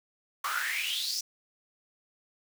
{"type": "noise with high-pass filter sweep", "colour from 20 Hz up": "pink", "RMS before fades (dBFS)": -32, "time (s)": [0.44, 1.21], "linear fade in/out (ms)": 5, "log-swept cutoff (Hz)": [1100, 5700], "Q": 7.5, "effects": []}